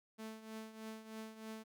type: tone with tremolo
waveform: sawtooth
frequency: 220 Hz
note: A3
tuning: in tune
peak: -40 dBFS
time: 0.18-1.64 s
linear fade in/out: 20 ms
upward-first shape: triangle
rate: 3.2 Hz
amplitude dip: 75%
effects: none